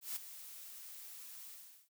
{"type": "noise with ADSR envelope", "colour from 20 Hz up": "blue", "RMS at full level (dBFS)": -39, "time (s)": [0.01, 1.89], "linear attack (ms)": 150, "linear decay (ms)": 13, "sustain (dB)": -12, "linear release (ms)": 420, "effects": ["noise-tail reverb RT60 0.1 s tail -22 dB re dry"]}